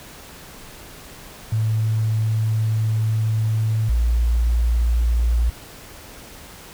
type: tone pair in turn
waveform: sine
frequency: 110 / 58.27 Hz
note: A2 / A#1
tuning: 0 / 0 cents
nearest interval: major seventh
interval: 1100 cents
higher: first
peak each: -17 / -15 dBFS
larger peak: second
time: 1.52-3.89 / 3.89-5.5 s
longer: first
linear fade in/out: 5 ms
effects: pink hiss -41 dBFS RMS until 6.73 s